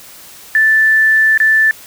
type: tone with dropouts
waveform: sine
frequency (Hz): 1760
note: A6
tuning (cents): 0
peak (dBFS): -7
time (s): 0.55-1.71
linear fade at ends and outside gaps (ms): 1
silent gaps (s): 1.376-1.401
effects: white hiss -37 dBFS RMS until 1.86 s